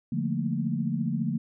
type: chord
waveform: sine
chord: Bb major seventh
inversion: first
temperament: just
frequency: 145.68 / 174.81 / 218.5 / 233.1 Hz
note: D3 / F3 / A3 / Bb3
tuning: -14 / +2 / -12 / 0 cents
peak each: -31 dBFS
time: 0.12-1.38 s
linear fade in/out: 5 ms
effects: none